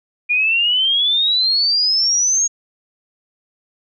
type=exponential sweep; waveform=sine; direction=up; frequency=2415 to 6645 Hz; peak=-13 dBFS; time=0.29-2.48 s; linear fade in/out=20 ms; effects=none